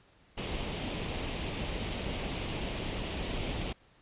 pink noise with comb filter, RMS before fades -35 dBFS, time 0.37-3.73 s, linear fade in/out 10 ms, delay 0.34 ms, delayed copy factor +0.5, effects pink hiss -63 dBFS RMS until 4.01 s + resampled to 8000 Hz

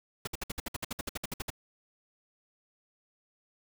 pink noise bursts, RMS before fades -35 dBFS, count 16, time 0.25-1.503 s, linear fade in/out 5 ms, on 23 ms, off 59 ms, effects none

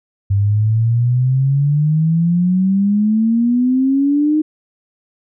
sine exponential sweep, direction up, 98 to 311.1 Hz, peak -11 dBFS, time 0.3-4.42 s, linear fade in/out 10 ms, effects none

